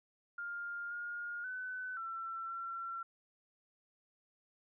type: tone with pitch steps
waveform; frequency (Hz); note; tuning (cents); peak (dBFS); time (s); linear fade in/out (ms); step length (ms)
sine; 1405 / 1422 / 1507 / 1345 / 1358; F6 / F6 / F#6 / E6 / F6; +10 / +31 / +31 / +34 / -49; -39; 0.38-3.03; 5; 530
effects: none